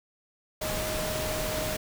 sine tone in noise, 622 Hz, D#5, 1 cent flat, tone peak -33 dBFS, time 0.61-1.77 s, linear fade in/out 10 ms, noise pink, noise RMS -32 dBFS, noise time 0.61-1.77 s, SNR -4 dB, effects none

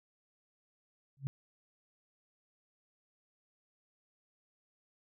sine tone with exponential growth, 137.1 Hz, C#3, 19 cents flat, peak -28 dBFS, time 1.17-1.27 s, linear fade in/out 0 ms, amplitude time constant 20 ms, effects none

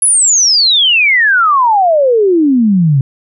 sine exponential sweep, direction down, 10750 to 130 Hz, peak -6 dBFS, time 0.02-3.01 s, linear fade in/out 2 ms, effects none

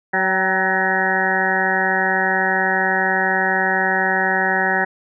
harmonic tone with a mistuned harmonic, 188 Hz, F#3, 28 cents sharp, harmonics 1 / 2 / 3 / 4 / 5 / 7 / 8 / 9 / 10, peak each -28 / -26 / -28 / -22 / -27 / -33 / -25 / -22 / -21 dBFS, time 0.13-4.85 s, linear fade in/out 10 ms, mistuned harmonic 4, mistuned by +36 cents, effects none

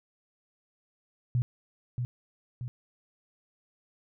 sine tone with echo, 122.8 Hz, B2, 9 cents flat, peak -23 dBFS, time 1.35-1.42 s, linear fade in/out 0 ms, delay 630 ms, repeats 2, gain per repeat -5 dB, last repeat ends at 2.68 s, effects none

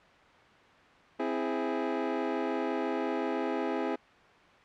25% pulse chord, C augmented, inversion none, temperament equal, 261.6 / 329.6 / 415.3 Hz, C4 / E4 / G#4, 0 / 0 / 0 cents, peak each -30 dBFS, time 1.19-3.96 s, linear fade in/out 10 ms, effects white hiss -56 dBFS RMS until 4.64 s + low-pass 2000 Hz 12 dB/octave

